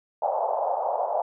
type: band-pass noise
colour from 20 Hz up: white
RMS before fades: -26 dBFS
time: 0.22-1.22 s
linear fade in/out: 5 ms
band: 550 to 860 Hz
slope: 48 dB/octave
effects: none